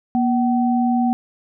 sine tone pair together, 239.4 / 760 Hz, A#3 / F#5, +46 / +46 cents, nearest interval octave + minor sixth, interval 2000 cents, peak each -16 / -21 dBFS, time 0.15-1.13 s, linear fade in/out 0 ms, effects none

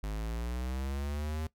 square linear sweep, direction up, 50.7 to 79.6 Hz, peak -34 dBFS, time 0.03-1.47 s, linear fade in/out 5 ms, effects noise-tail reverb RT60 0.1 s tail -18 dB re dry

